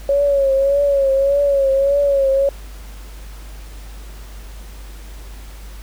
sine tone with vibrato, 554.4 Hz, C#5, in tune, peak -12 dBFS, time 0.09-2.49 s, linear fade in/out 2 ms, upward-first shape triangle, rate 1.7 Hz, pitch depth 61 cents each way, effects added 50 Hz sine -32 dBFS peak until 5.82 s + pink hiss -43 dBFS RMS until 5.82 s

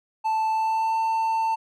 triangle tone with pitch glide, 880 to 894.9 Hz, A5 to A5, 0 to +29 cents, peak -19 dBFS, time 0.24-1.56 s, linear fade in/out 20 ms, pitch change +29 cents, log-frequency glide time 0.51-0.98 s, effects none

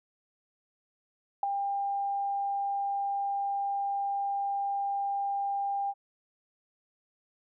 sine tone with ADSR envelope, 798 Hz, G5, 31 cents sharp, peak -21 dBFS, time 1.43-5.94 s, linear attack 3 ms, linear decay 10 ms, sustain -7 dB, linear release 47 ms, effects none

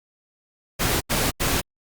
pink noise bursts, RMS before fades -22 dBFS, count 3, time 0.79-1.616 s, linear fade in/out 20 ms, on 220 ms, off 83 ms, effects Opus 48 kbps

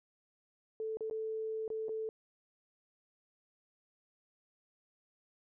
sine tone with dropouts, 440 Hz, A4, in tune, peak -35 dBFS, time 0.8-2.09 s, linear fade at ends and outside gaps 1 ms, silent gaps 0.971-1.007 / 1.099-1.11 / 1.679-1.702 / 1.884-1.892 s, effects none

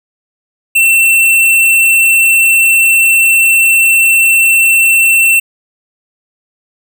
square tone, 2695 Hz, E7, 38 cents sharp, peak -6 dBFS, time 0.75-5.4 s, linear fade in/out 10 ms, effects none

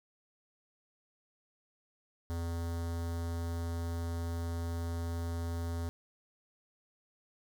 square tone with notch filter, 84.3 Hz, E2, 39 cents sharp, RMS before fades -36 dBFS, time 2.3-5.89 s, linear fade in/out 0 ms, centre 2500 Hz, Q 1.2, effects none

